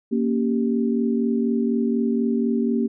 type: chord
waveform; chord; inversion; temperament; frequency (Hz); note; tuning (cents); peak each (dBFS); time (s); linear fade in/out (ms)
sine; G diminished; first; equal; 233.1 / 277.2 / 392; Bb3 / Db4 / G4; 0 / 0 / 0; -20 / -26 / -26; 0.11-2.88; 20
effects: none